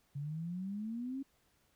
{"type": "exponential sweep", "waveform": "sine", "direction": "up", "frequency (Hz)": [138.59, 277.2], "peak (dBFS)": -37, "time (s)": [0.15, 1.23], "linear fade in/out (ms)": 10, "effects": ["pink hiss -73 dBFS RMS until 1.75 s"]}